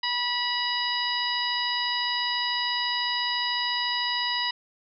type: harmonic tone with a mistuned harmonic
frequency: 974 Hz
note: B5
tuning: 24 cents flat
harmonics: 1 / 2 / 3 / 4 / 5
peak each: -31 / -31 / -31 / -31 / -31 dBFS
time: 0.03-4.51 s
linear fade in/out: 5 ms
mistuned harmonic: 5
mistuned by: +20 cents
effects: none